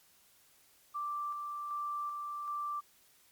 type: tone with tremolo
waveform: sine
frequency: 1174.7 Hz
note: D6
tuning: in tune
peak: -34 dBFS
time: 0.94-2.81 s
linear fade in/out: 20 ms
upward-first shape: square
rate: 1.3 Hz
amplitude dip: 30%
effects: white hiss -65 dBFS RMS until 3.31 s + MP3 96 kbps